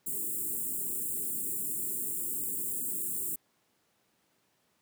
white band-stop noise, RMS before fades -34 dBFS, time 0.06-3.36 s, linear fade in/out 10 ms, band 430 to 7400 Hz, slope 96 dB/octave, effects pink hiss -72 dBFS RMS until 4.81 s + high-pass 150 Hz 12 dB/octave

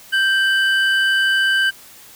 triangle tone pair together, 1568 / 2989 Hz, G6 / F#7, 0 / +17 cents, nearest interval major seventh, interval 1117 cents, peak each -13 / -19 dBFS, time 0.12-1.71 s, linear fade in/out 20 ms, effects white hiss -43 dBFS RMS until 2.15 s

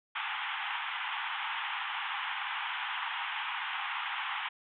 pink band-pass noise, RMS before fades -36 dBFS, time 0.15-4.49 s, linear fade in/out 10 ms, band 800 to 3400 Hz, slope 96 dB/octave, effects none

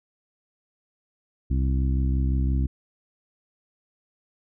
harmonic tone, 65.8 Hz, C2, 10 cents sharp, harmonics 1 / 2 / 3 / 4 / 5, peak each -21 / -28 / -34 / -33 / -39 dBFS, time 1.5-2.67 s, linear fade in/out 10 ms, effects none

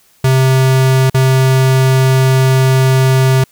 square tone with dropouts, 131.5 Hz, C3, 9 cents sharp, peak -8 dBFS, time 0.24-3.44 s, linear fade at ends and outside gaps 5 ms, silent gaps 1.099-1.144 s, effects white hiss -51 dBFS RMS until 3.51 s

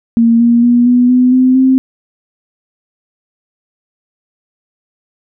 sine tone with pitch steps, 231.1 / 236 / 240.9 / 246 / 251.1 / 256.4 / 261.8 Hz, A#3 / A#3 / B3 / B3 / B3 / C4 / C4, -15 / +22 / -43 / -7 / +29 / -35 / +1 cents, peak -5 dBFS, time 0.17-1.78 s, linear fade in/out 0 ms, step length 230 ms, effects none

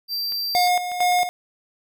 square tone, 4699 Hz, D8, in tune, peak -24 dBFS, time 0.08-0.7 s, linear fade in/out 50 ms
clicks, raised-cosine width 0.3 ms, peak -25 dBFS, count 6, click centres 0.322 / 0.674 / 0.917 / 1.027 / 1.123 / 1.188 s
square tone with tremolo, 718 Hz, F5, 48 cents sharp, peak -17 dBFS, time 0.55-1.29 s, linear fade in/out 0 ms, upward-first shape square, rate 2.2 Hz, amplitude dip 65%
effects none

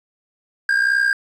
triangle tone with amplitude modulation, 1608 Hz, G6, 44 cents sharp, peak -10 dBFS, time 0.69-1.13 s, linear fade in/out 2 ms, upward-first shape sine, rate 62.1 Hz, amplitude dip 65%, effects resampled to 24000 Hz + 8-bit

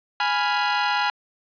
sawtooth chord, F diminished, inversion first, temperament equal, 830.6 / 987.8 / 1396.9 Hz, Ab5 / Cb6 / F6, 0 / 0 / 0 cents, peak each -19 / -22 / -22 dBFS, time 0.2-1.1 s, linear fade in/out 2 ms, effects resampled to 11025 Hz + 9-bit

